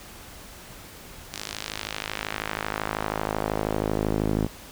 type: tone with band-pass filter sweep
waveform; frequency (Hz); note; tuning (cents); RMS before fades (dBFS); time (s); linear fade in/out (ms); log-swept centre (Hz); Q
sawtooth; 52.8; G#1; +29; -29; 1.33-4.47; 10; 5800 to 260; 0.97
effects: pink hiss -44 dBFS RMS until 4.71 s